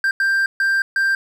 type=tone bursts at uneven times; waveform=triangle; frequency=1580 Hz; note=G6; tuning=13 cents sharp; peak=-13 dBFS; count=4; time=0.04-0.11 / 0.2-0.46 / 0.6-0.82 / 0.96-1.15 s; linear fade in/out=2 ms; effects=none